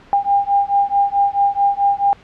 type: beating tone pair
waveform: sine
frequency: 800 / 804.6 Hz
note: G5 / G5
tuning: +35 / +45 cents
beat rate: 4.6 Hz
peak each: -16 dBFS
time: 0.13-2.13 s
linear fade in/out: 0 ms
effects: pink hiss -45 dBFS RMS until 2.23 s + low-pass 3000 Hz 12 dB/octave